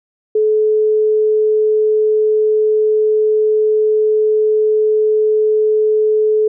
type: tone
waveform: sine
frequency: 430 Hz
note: A4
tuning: 40 cents flat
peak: -10 dBFS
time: 0.35-6.48 s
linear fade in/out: 5 ms
effects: none